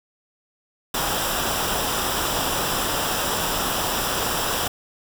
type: noise with comb filter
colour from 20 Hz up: pink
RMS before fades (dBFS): -24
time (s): 0.94-4.68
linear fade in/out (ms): 5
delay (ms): 0.46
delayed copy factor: -0.6
effects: none